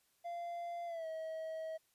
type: tone with pitch glide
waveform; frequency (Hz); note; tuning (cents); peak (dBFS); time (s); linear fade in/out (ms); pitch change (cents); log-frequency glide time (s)
triangle; 690 to 640.1; F5 to D#5; -21 to +49; -38; 0.24-1.78; 20; -130; 0.86-1.07
effects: white hiss -75 dBFS RMS until 1.94 s + resampled to 32000 Hz